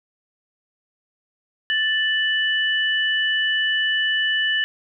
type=tone pair together; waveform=sine; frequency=1760 / 2964 Hz; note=A6 / F#7; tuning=0 / +2 cents; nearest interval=major sixth; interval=902 cents; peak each=-20 / -22 dBFS; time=1.7-4.64 s; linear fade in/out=0 ms; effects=none